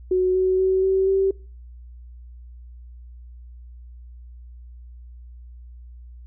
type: tone with pitch steps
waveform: sine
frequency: 369.1 / 373.4 / 377.7 / 382.1 / 386.6 Hz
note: F#4 / F#4 / F#4 / G4 / G4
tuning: -4 / +16 / +36 / -44 / -24 cents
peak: -16 dBFS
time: 0.11-1.31 s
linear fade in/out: 5 ms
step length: 240 ms
effects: noise-tail reverb RT60 0.4 s tail -24 dB re dry + added 60 Hz sine -39 dBFS peak until 6.26 s